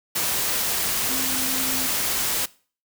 sine tone in noise, 261.6 Hz, C4, in tune, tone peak -32 dBFS, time 1.09-1.87 s, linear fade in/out 10 ms, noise white, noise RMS -24 dBFS, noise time 0.15-2.46 s, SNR -11 dB, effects noise-tail reverb RT60 0.4 s tail -21 dB re dry

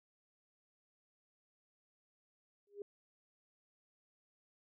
sine tone with exponential growth, 406.6 Hz, G#4, 37 cents flat, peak -38 dBFS, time 2.67-2.82 s, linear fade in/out 2 ms, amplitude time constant 32 ms, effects none

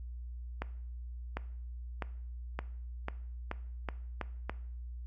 accelerating click train, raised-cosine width 0.5 ms, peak -20 dBFS, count 9, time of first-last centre 0.62-4.496 s, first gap 750 ms, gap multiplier 0.87, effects noise-tail reverb RT60 0.6 s tail -18 dB re dry + added 60 Hz sine -40 dBFS peak until 5.06 s

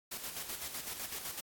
white noise with tremolo, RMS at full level -40 dBFS, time 0.11-1.41 s, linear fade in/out 10 ms, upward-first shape square, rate 7.9 Hz, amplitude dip 50%, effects AAC 64 kbps

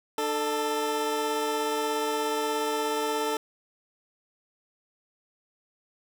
20% pulse tone pair together, 300 / 441.6 Hz, D4 / A4, +37 / +6 cents, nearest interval perfect fifth, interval 669 cents, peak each -28 / -22 dBFS, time 0.18-3.37 s, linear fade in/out 2 ms, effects none

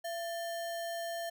sine tone with sample-and-hold, 676 Hz, E5, 43 cents sharp, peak -35 dBFS, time 0.04-1.3 s, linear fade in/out 10 ms, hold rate 2450 Hz, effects none

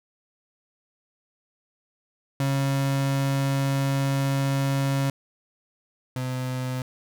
35% pulse tone pair in turn, 137.3 / 128.11 Hz, C#3 / C3, -16 / -36 cents, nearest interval minor second, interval 120 cents, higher first, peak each -20 / -25 dBFS, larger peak first, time 2.4-5.1 / 6.16-6.82 s, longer first, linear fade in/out 2 ms, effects none

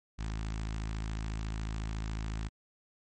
sawtooth tone with notch filter, 54 Hz, A1, 32 cents flat, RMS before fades -36 dBFS, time 0.18-2.49 s, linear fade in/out 20 ms, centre 500 Hz, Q 0.85, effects MP3 32 kbps

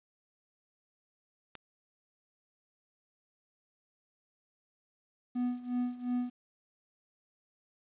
click, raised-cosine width 0.2 ms, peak -26 dBFS, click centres 1.553 s
triangle tone with tremolo, 246.5 Hz, B3, 3 cents flat, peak -26 dBFS, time 5.35-6.3 s, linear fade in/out 10 ms, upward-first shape sine, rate 2.8 Hz, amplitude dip 85%
effects resampled to 8000 Hz + 11-bit

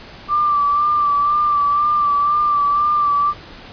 sine tone with vibrato, 1174.7 Hz, D6, in tune, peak -13 dBFS, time 0.28-3.34 s, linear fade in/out 50 ms, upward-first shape sine, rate 2 Hz, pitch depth 34 cents each way, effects pink hiss -38 dBFS RMS until 3.72 s + resampled to 11025 Hz

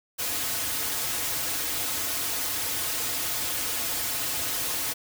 white noise with comb filter, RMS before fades -29 dBFS, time 0.18-4.94 s, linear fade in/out 20 ms, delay 5.1 ms, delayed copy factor -0.85, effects none

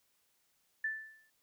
sine tone with exponential decay, 1760 Hz, A6, in tune, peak -30 dBFS, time 0.84-1.3 s, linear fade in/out 5 ms, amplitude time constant 99 ms, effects white hiss -75 dBFS RMS until 1.42 s

